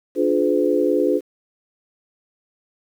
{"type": "chord", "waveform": "sine", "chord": "D diminished seventh", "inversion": "none", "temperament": "just", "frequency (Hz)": [293.7, 352.4, 422.9, 507.5], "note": ["D4", "F4", "Ab4", "Cb5"], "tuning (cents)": [0, 16, 31, 47], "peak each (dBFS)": -21, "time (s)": [0.15, 1.21], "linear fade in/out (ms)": 50, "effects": ["8-bit"]}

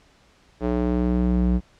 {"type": "tone with band-pass filter sweep", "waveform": "square", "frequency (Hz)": 60.9, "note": "B1", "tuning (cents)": -24, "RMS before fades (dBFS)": -21, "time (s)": [0.6, 1.61], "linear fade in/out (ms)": 50, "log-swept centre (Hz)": [420, 150], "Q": 1.2, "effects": ["pink hiss -57 dBFS RMS until 1.79 s", "low-pass 6000 Hz 12 dB/octave"]}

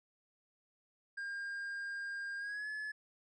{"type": "tone with pitch glide", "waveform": "triangle", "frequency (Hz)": [1608, 1713.5], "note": ["G6", "A6"], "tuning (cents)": [44, -46], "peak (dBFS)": -37, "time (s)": [1.17, 2.92], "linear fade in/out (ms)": 10, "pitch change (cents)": 110, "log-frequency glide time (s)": [2.38, 2.68], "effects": ["resampled to 22050 Hz"]}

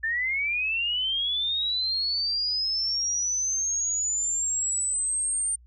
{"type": "linear sweep", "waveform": "sine", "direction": "up", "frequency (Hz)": [1760, 8870], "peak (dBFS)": -24, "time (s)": [0.03, 5.56], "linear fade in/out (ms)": 10, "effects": ["added 60 Hz sine -50 dBFS peak until 5.66 s"]}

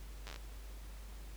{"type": "slowing click train", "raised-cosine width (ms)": 0.2, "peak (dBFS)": -29, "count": 8, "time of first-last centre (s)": [0.27, 0.361], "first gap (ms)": 9, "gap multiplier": 1.12, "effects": ["added 50 Hz sine -46 dBFS peak until 1.36 s", "pink hiss -58 dBFS RMS until 1.36 s"]}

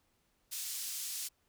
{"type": "band-pass noise", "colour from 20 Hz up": "pink", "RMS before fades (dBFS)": -40, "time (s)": [0.51, 1.29], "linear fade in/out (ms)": 20, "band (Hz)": [5400, 16000], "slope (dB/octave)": 12, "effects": ["pink hiss -75 dBFS RMS until 1.48 s"]}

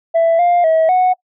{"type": "tone with pitch steps", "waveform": "sine", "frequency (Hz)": [663, 702, 643, 736], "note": ["E5", "F5", "E5", "F#5"], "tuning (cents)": [10, 9, -43, -9], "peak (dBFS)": -7, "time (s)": [0.14, 1.14], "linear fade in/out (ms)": 20, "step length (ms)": 250, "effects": ["noise-tail reverb RT60 0.1 s tail -24 dB re dry", "tanh soft clip ceiling -8 dBFS"]}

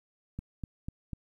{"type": "click train", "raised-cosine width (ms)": 5, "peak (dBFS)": -24, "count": 4, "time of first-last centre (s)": [0.39, 1.133], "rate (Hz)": 4.04, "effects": ["11-bit"]}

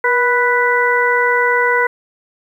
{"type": "harmonic tone with a mistuned harmonic", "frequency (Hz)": 493.9, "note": "B4", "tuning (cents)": 0, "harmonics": [1, 2, 3, 4], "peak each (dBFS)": [-17, -17, -17, -17], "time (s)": [0.04, 1.87], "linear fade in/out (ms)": 5, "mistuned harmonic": 1, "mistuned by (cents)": -44, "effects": ["8-bit"]}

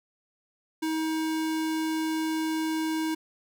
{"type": "tone", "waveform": "square", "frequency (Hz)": 317.5, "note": "D#4", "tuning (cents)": 35, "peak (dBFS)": -27, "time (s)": [0.82, 3.15], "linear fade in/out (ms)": 10, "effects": []}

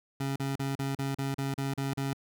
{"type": "tone bursts", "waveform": "25% pulse", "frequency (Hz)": 137, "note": "C#3", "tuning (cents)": -20, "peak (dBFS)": -26, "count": 10, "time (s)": [0.2, 2.133], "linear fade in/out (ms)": 5, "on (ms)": 160, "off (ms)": 37, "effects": []}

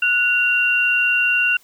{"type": "tone pair together", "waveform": "sine", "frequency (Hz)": [1468.2, 2762], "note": ["F#6", "F7"], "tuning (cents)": [-14, -20], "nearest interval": "major seventh", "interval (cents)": 1094, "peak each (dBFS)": [-19, -16], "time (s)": [0.02, 1.57], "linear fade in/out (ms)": 5, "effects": ["white hiss -54 dBFS RMS until 1.63 s"]}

